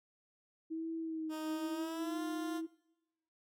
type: tone with vibrato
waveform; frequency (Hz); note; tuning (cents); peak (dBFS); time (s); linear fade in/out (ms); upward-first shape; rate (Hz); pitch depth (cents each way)
sine; 320.1; D#4; +49; -36; 0.7-2.67; 20; sine; 1.1; 37
type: tone with pitch glide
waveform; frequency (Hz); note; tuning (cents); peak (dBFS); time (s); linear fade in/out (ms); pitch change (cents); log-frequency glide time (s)
15% pulse; 311.1 to 349.2; D#4 to F4; 0 to 0; -35; 1.29-2.62; 50; +200; 1.73-2.21
effects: noise-tail reverb RT60 0.9 s tail -21 dB re dry + MP3 96 kbps